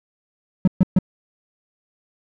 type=tone bursts; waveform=triangle; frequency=185 Hz; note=F#3; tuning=in tune; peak=-8 dBFS; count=3; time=0.65-0.988 s; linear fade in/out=2 ms; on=26 ms; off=130 ms; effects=none